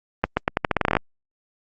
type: accelerating click train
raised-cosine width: 0.5 ms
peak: -3 dBFS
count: 14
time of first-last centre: 0.24-0.968 s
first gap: 130 ms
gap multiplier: 0.84
effects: Opus 32 kbps